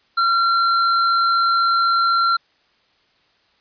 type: tone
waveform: square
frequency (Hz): 1368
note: F6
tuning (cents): -36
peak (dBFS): -15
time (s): 0.17-2.37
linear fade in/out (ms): 10
effects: white hiss -60 dBFS RMS until 3.6 s + resampled to 11025 Hz